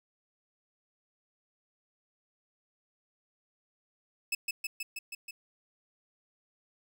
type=tone with echo; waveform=sawtooth; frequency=2605 Hz; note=E7; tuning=21 cents flat; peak=-25 dBFS; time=4.32-4.35 s; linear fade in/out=5 ms; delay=160 ms; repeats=6; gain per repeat=-2 dB; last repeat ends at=5.31 s; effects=none